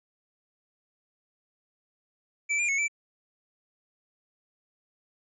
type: tone with pitch steps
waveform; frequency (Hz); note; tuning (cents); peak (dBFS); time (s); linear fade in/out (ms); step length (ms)
square; 2319 / 2399 / 2198 / 2323; D7 / D7 / C#7 / D7; -22 / +36 / -15 / -20; -25; 2.49-2.882; 20; 98
effects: resampled to 22050 Hz